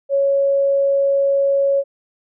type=tone; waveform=sine; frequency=554.4 Hz; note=C#5; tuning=in tune; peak=-13 dBFS; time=0.09-1.84 s; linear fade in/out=50 ms; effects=none